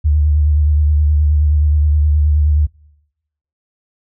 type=tone with vibrato; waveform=sine; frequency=74.8 Hz; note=D2; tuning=32 cents sharp; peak=-9 dBFS; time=0.04-2.67 s; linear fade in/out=20 ms; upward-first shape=sine; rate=9.5 Hz; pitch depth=42 cents each way; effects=noise-tail reverb RT60 0.9 s tail -25 dB re dry